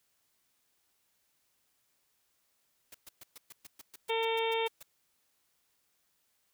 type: noise bursts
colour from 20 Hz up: white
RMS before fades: -49 dBFS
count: 14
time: 2.92-4.83 s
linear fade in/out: 5 ms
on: 25 ms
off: 120 ms
type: harmonic tone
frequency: 452.7 Hz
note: A4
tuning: 49 cents sharp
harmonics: 1 / 2 / 3 / 4 / 5 / 6 / 7 / 8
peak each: -31 / -34 / -47 / -47 / -39 / -41 / -41 / -41 dBFS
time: 4.09-4.68 s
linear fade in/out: 10 ms
effects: white hiss -75 dBFS RMS until 6.53 s